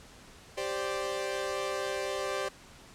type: chord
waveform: sawtooth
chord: G suspended fourth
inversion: none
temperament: equal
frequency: 392 / 523.3 / 587.3 Hz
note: G4 / C5 / D5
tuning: 0 / 0 / 0 cents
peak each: -32 dBFS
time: 0.57-2.49 s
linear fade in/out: 10 ms
effects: pink hiss -53 dBFS RMS until 2.94 s + low-pass 9000 Hz 12 dB/octave